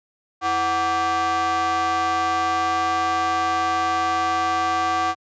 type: ring-modulated tone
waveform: square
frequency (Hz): 207.7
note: G#3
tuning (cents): 0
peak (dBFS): -17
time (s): 0.41-5.15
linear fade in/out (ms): 50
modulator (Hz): 952
effects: high-pass 100 Hz 12 dB/octave + resampled to 16000 Hz

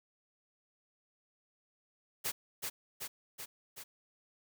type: noise with echo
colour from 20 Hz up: white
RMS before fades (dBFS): -35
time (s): 2.24-2.32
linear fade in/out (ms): 20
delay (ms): 380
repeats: 4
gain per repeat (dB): -3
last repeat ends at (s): 3.84
effects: none

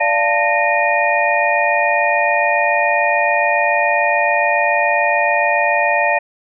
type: tone cluster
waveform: sine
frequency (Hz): 586 / 693 / 885 / 1852 / 2446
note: D5 / F5 / A5 / A#6 / D#7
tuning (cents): -4 / -14 / +10 / -12 / -30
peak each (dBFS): -19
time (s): 0-6.19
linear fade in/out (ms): 10
effects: none

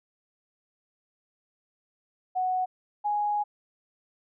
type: tone pair in turn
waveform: sine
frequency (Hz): 740 / 830.6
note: F#5 / G#5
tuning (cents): 0 / 0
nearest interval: major second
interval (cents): 200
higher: second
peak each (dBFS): -24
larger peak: neither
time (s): 2.35-2.66 / 3.04-3.44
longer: second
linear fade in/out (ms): 20
effects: none

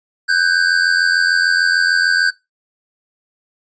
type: tone pair together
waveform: square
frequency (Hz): 1508.3 / 1595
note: F#6 / G6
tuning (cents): +33 / +30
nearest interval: minor second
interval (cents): 97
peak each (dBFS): -16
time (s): 0.28-2.31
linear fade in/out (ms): 20
effects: noise-tail reverb RT60 0.2 s tail -19 dB re dry + resampled to 16000 Hz

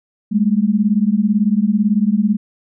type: beating tone pair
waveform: sine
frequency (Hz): 200 / 218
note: G3 / A3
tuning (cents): +35 / -16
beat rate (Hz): 18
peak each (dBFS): -15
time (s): 0.31-2.37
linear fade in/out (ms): 20
effects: none

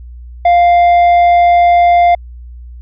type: tone with tanh clipping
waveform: triangle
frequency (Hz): 698.5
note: F5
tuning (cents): 0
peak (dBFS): -6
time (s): 0.45-2.15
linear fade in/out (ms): 5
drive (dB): 10
effects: added 60 Hz sine -28 dBFS peak until 2.81 s

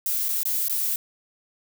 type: noise with dropouts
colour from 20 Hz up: violet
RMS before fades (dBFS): -25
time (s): 0.06-0.96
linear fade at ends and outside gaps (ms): 1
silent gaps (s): 0.284-0.29 / 0.432-0.454 / 0.683-0.696
effects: none

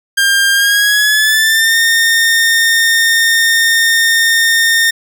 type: tone with pitch glide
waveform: sawtooth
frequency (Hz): 1600 to 1827.3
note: G6 to A#6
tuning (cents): +35 to -35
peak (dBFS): -5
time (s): 0.17-4.91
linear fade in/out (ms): 10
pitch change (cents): +230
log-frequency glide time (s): 0.52-1.77
effects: none

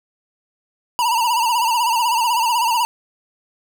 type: tone with vibrato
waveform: square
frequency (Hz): 938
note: A#5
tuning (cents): +11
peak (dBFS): -16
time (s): 0.99-2.85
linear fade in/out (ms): 0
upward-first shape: sine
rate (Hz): 16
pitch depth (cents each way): 90
effects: none

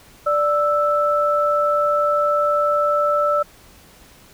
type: tone pair together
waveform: sine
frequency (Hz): 588 / 1320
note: D5 / E6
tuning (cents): +2 / +2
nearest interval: octave + major second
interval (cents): 1400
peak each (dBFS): -18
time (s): 0.26-3.43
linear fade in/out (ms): 10
effects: pink hiss -48 dBFS RMS until 4.33 s

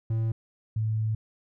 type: tone pair in turn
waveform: triangle / sine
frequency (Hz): 112.4 / 109.52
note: A2 / A2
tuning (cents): +37 / -8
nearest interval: unison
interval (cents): 45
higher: first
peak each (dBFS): -22 / -24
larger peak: first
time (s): 0.1-0.32 / 0.76-1.15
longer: second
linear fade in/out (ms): 5
effects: none

